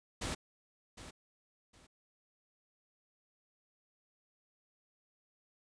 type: noise with echo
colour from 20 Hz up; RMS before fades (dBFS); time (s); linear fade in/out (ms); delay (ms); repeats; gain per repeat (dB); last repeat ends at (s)
pink; -38; 0.21-0.35; 10; 760; 2; -12; 1.87
effects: resampled to 22050 Hz